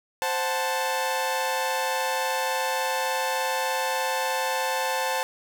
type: chord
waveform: sawtooth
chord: F# diminished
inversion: second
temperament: equal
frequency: 523.3 / 740 / 880 Hz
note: C5 / F#5 / A5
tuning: 0 / 0 / 0 cents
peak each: -25 / -29 / -23 dBFS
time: 0.22-5.23 s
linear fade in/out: 0 ms
effects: none